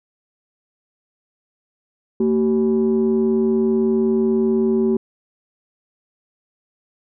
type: tone pair together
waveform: sine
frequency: 227 / 381.8 Hz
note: A#3 / G4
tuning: -46 / -46 cents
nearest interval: major sixth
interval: 900 cents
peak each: -16 dBFS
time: 2.2-4.97 s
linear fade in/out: 5 ms
effects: tanh soft clip ceiling -10 dBFS